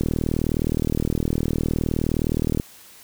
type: click train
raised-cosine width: 3 ms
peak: -9 dBFS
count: 103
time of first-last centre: 0.01-2.599 s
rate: 39.4 Hz
effects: white hiss -47 dBFS RMS until 3.03 s